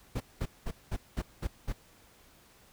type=noise bursts; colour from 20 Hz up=brown; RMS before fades=-32 dBFS; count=7; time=0.15-1.728 s; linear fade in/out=10 ms; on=54 ms; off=200 ms; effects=pink hiss -60 dBFS RMS until 2.72 s